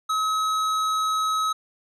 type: tone with hard clipping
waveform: triangle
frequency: 1280 Hz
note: D#6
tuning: 49 cents sharp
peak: -23 dBFS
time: 0.09-1.53 s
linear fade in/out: 10 ms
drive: 16 dB
effects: none